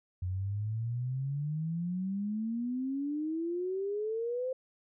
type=exponential sweep; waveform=sine; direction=up; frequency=89.2 to 523.3 Hz; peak=-31 dBFS; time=0.22-4.53 s; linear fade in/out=5 ms; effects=none